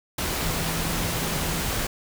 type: tone in noise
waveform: sine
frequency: 164.81 Hz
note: E3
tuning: in tune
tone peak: -32 dBFS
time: 0.43-1.63 s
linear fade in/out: 5 ms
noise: pink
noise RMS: -27 dBFS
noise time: 0.18-1.87 s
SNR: -8 dB
effects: none